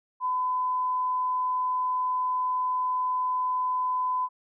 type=tone; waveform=sine; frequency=1009 Hz; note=B5; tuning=37 cents sharp; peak=-24 dBFS; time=0.2-4.29 s; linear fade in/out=50 ms; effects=none